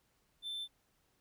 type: tone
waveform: triangle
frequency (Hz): 3543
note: A7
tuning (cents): +11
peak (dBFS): -37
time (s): 0.42-0.68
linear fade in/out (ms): 50
effects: pink hiss -75 dBFS RMS until 1.2 s